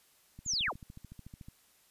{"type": "click train", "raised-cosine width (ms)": 5, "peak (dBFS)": -35, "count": 16, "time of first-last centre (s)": [0.39, 1.485], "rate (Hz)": 13.7}
{"type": "linear sweep", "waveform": "sine", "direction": "down", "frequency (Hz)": [7440, 35.05], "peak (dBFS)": -29, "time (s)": [0.45, 0.74], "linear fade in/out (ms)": 50}
{"effects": ["white hiss -66 dBFS RMS until 1.9 s", "resampled to 32000 Hz"]}